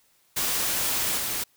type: noise with level steps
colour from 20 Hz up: white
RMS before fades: -26 / -29 dBFS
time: 0.36-1.44 s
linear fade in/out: 10 ms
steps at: 1.17 s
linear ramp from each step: 20 ms
effects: white hiss -64 dBFS RMS until 1.56 s